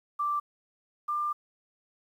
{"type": "tone pair in turn", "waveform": "sine", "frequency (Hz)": [1174.7, 1193.9], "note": ["D6", "D6"], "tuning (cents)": [0, 28], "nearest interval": "unison", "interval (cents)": 28, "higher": "second", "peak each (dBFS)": [-26, -27], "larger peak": "first", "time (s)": [[0.19, 0.4], [1.08, 1.33]], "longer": "second", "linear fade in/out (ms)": 10, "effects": ["10-bit"]}